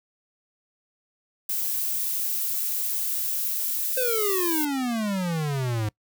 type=noise; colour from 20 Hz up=violet; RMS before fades=-27 dBFS; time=1.49-4.65 s; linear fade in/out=5 ms
type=exponential sweep; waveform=square; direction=down; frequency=523.3 to 103.83 Hz; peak=-25 dBFS; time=3.97-5.89 s; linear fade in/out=5 ms
effects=noise-tail reverb RT60 0.1 s tail -24 dB re dry